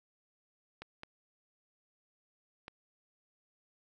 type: clicks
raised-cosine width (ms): 0.3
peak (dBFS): -28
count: 3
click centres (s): 0.82 / 1.034 / 2.681
effects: none